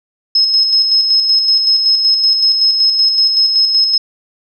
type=tone with tremolo; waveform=sine; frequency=5170 Hz; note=E8; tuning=34 cents flat; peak=-7 dBFS; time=0.35-3.98 s; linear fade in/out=5 ms; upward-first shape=square; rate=5.3 Hz; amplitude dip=40%; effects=none